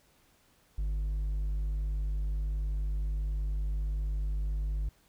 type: tone with hard clipping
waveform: sine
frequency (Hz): 50.7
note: G#1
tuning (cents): -41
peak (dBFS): -30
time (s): 0.78-4.89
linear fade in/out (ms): 5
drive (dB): 3
effects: pink hiss -66 dBFS RMS until 5.08 s